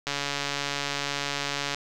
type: click train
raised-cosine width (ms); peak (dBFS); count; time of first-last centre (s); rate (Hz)
0.2; -11; 239; 0.07-1.746; 142
effects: none